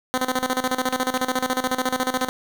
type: tone with tremolo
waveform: 10% pulse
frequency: 255.9 Hz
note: C4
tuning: 38 cents flat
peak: -11 dBFS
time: 0.14-2.29 s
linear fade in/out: 0 ms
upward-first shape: square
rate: 14 Hz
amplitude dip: 80%
effects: 8-bit